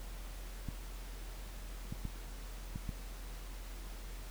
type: clicks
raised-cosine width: 5 ms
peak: -27 dBFS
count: 5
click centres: 0.687 / 1.925 / 2.053 / 2.759 / 2.892 s
effects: added 43 Hz sine -43 dBFS peak until 4.3 s + pink hiss -53 dBFS RMS until 4.3 s